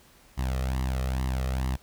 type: tone with flanger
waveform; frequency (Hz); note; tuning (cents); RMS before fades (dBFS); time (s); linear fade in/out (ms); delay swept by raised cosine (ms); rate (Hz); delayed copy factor
sawtooth; 64.7; C2; -19; -28; 0.37-1.77; 20; 1 to 1.61; 2.3; +0.7
effects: pink hiss -57 dBFS RMS until 1.82 s